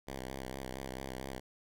5% pulse tone with vibrato, 65.6 Hz, C2, 5 cents sharp, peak -29 dBFS, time 0.07-1.4 s, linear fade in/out 10 ms, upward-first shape square, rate 4.4 Hz, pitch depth 43 cents each way, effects none

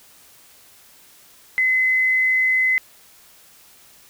sine tone, 2037 Hz, C7, 47 cents flat, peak -15 dBFS, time 1.58-2.78 s, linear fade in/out 0 ms, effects white hiss -50 dBFS RMS until 4.09 s

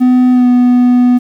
triangle tone with pitch glide, 251.4 to 246.8 Hz, B3 to B3, +31 to -1 cents, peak -3 dBFS, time 0-1.19 s, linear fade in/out 20 ms, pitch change -32 cents, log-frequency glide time 0.32-0.47 s, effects 7-bit

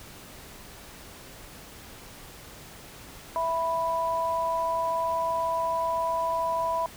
sine tone pair together, 660.2 / 987.8 Hz, E5 / B5, +2 / 0 cents, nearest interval perfect fifth, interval 698 cents, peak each -29 / -26 dBFS, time 3.36-6.86 s, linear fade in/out 0 ms, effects pink hiss -46 dBFS RMS until 6.96 s

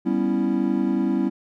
triangle chord, C# half-diminished seventh, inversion second, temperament equal, 196 / 246.9 / 277.2 / 329.6 Hz, G3 / B3 / C#4 / E4, 0 / 0 / 0 / 0 cents, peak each -23 dBFS, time 0.05-1.3 s, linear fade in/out 20 ms, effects none

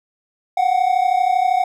triangle tone pair together, 723 / 755.7 Hz, F#5 / F#5, -40 / +36 cents, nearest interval minor second, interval 76 cents, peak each -15 dBFS, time 0.57-1.64 s, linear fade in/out 5 ms, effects none

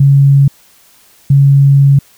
sine tone pair in turn, 139.2 / 139.2 Hz, C#3 / C#3, +8 / +8 cents, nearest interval unison, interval 0 cents, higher neither, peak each -3 dBFS, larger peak neither, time 0-0.48 / 1.3-1.99 s, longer second, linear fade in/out 5 ms, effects white hiss -46 dBFS RMS until 2.17 s

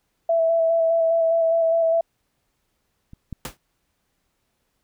sine tone with vibrato, 660 Hz, E5, 2 cents sharp, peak -16 dBFS, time 0.29-2.01 s, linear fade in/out 5 ms, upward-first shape square, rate 4.9 Hz, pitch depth 15 cents each way
clicks, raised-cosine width 5 ms, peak -29 / -19 dBFS, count 2, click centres 3.134 / 3.327 s
pink noise with exponential decay, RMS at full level -27 dBFS, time 3.45-3.57 s, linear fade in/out 1 ms, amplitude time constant 26 ms
effects pink hiss -72 dBFS RMS until 4.83 s

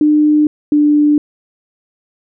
sine tone pair in turn, 301 / 296.2 Hz, D4 / D4, +43 / +15 cents, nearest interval unison, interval 28 cents, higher first, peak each -7 dBFS, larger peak neither, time 0.01-0.47 / 0.72-1.18 s, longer neither, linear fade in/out 2 ms, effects none

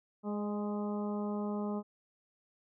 harmonic tone with a mistuned harmonic, 207.6 Hz, G#3, in tune, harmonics 1 / 2 / 3 / 4 / 5 / 6, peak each -34 / -40 / -44 / -46 / -48 / -50 dBFS, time 0.23-1.83 s, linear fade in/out 50 ms, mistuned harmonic 3, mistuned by -20 cents, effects none

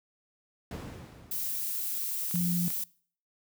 brown noise with exponential decay, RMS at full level -32 dBFS, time 0.71-2.19 s, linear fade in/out 2 ms, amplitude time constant 320 ms
violet noise, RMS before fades -33 dBFS, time 1.31-2.84 s, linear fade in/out 5 ms
clicks, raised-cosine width 0.2 ms, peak -26 dBFS, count 3, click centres 2.311 / 2.357 / 2.704 s
sine tone, 175.2 Hz, F3, 6 cents sharp, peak -26 dBFS, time 2.34-2.68 s, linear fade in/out 0 ms
effects noise-tail reverb RT60 0.5 s tail -23 dB re dry + high-pass 100 Hz 12 dB/octave

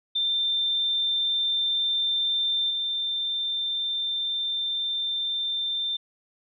sine tone with level steps, 3578 Hz, A7, 28 cents sharp, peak -22 / -25 dBFS, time 0.15-5.97 s, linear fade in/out 10 ms, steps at 2.7 s, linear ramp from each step 5 ms, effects none

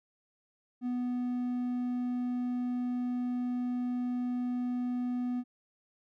triangle tone, 246.9 Hz, B3, in tune, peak -28 dBFS, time 0.81-5.44 s, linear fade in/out 50 ms, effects none

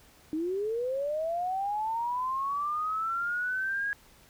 sine linear sweep, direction up, 302.6 to 1656 Hz, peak -28 dBFS, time 0.33-3.93 s, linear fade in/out 0 ms, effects pink hiss -58 dBFS RMS until 4.29 s

